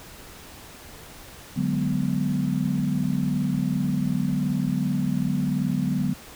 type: chord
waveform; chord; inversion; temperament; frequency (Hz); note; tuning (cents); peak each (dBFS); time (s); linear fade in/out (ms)
sine; G# half-diminished seventh; second; equal with one note detuned; 146.83 / 185 / 207.7 / 247.8; D3 / F#3 / G#3 / B3; 0 / 0 / 0 / +6; -27 / -26 / -29 / -27; 1.56-6.14; 10
effects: pink hiss -44 dBFS RMS until 6.35 s